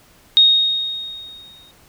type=tone with exponential decay; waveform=sine; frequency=3729 Hz; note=A#7; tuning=in tune; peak=-6 dBFS; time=0.37-1.71 s; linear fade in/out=0 ms; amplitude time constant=290 ms; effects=pink hiss -51 dBFS RMS until 1.88 s